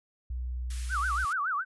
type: tone with pitch glide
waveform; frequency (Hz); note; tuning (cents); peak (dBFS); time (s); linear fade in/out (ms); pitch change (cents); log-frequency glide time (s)
sine; 61.9 to 61.19; B1 to B1; +5 to -15; -31; 0.3-1.25; 5; -20; 0.52-0.98
type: high-pass noise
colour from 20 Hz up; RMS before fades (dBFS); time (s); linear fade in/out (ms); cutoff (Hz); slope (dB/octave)
white; -44; 0.7-1.33; 5; 1300; 24
type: tone with vibrato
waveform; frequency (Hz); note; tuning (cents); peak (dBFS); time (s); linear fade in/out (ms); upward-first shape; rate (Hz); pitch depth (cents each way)
sine; 1318.5; E6; 0; -27; 0.89-1.65; 50; sine; 7.1; 280
effects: resampled to 24000 Hz